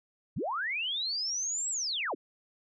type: linear two-way sweep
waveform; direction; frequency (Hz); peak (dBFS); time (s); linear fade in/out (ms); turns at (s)
sine; up then down; 77.8 to 7840 to 184.6; -30; 0.36-2.15; 10; 1.7
effects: none